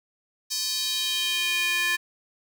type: tone with high-pass filter sweep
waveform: square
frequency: 349.2 Hz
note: F4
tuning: in tune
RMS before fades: -26 dBFS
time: 0.5-1.97 s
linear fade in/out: 20 ms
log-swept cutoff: 5100 to 1900 Hz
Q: 2.9
effects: none